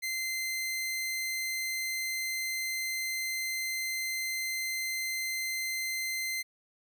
sawtooth tone, 2075 Hz, C7, 15 cents flat, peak -28 dBFS, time 0.02-6.43 s, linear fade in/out 20 ms, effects none

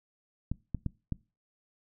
clicks, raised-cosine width 5 ms, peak -19 dBFS, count 4, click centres 0.516 / 0.747 / 0.863 / 1.123 s, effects noise-tail reverb RT60 0.3 s tail -22 dB re dry

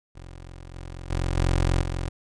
20% pulse tone with level steps, 44.09 Hz, F1, 17 cents sharp, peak -35 / -31 / -19 / -15 / -22 dBFS, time 0.15-2.09 s, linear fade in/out 10 ms, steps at 0.74 / 1.1 / 1.37 / 1.81 s, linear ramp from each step 10 ms, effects resampled to 22050 Hz

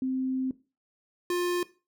sine / square tone pair in turn, 260.5 / 353.6 Hz, C4 / F4, -7 / +22 cents, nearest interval perfect fourth, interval 529 cents, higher second, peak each -26 dBFS, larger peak neither, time 0.02-0.51 / 1.3-1.63 s, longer first, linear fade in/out 2 ms, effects noise-tail reverb RT60 0.3 s tail -17 dB re dry

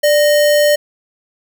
sine tone with sample-and-hold, 590 Hz, D5, 8 cents sharp, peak -8 dBFS, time 0.03-0.76 s, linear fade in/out 10 ms, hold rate 2450 Hz, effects none

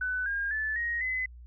sine tone with pitch steps, 1500 / 1617 / 1743.1 / 1879 / 2026 Hz, F#6 / G#6 / A6 / A#6 / B6, +23 / -47 / -17 / +13 / +44 cents, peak -28 dBFS, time 0.01-1.26 s, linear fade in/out 5 ms, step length 250 ms, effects added 60 Hz sine -45 dBFS peak until 1.46 s

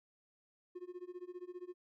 triangle tone with tremolo, 358.9 Hz, F4, 47 cents sharp, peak -39 dBFS, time 0.75-1.74 s, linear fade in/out 10 ms, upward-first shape sine, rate 15 Hz, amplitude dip 95%, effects tanh soft clip ceiling -36 dBFS

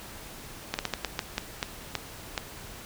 slowing click train, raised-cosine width 0.2 ms, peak -10 dBFS, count 10, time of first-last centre 0.74-2.378 s, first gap 49 ms, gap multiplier 1.31, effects pink hiss -44 dBFS RMS until 2.85 s

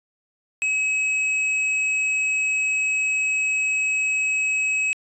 sine tone with hard clipping, 2559 Hz, D#7, 48 cents sharp, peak -21 dBFS, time 0.62-4.93 s, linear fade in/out 0 ms, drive 6 dB, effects resampled to 22050 Hz

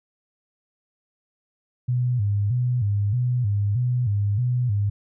sine tone with vibrato, 112.4 Hz, A2, 37 cents sharp, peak -19 dBFS, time 1.88-4.9 s, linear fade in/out 10 ms, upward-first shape square, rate 1.6 Hz, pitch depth 170 cents each way, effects none

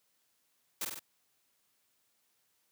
white noise with echo, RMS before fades -35 dBFS, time 0.81-0.85 s, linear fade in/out 5 ms, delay 48 ms, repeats 3, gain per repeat -3 dB, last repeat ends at 0.994 s, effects white hiss -75 dBFS RMS until 2.71 s + high-pass 80 Hz 12 dB/octave

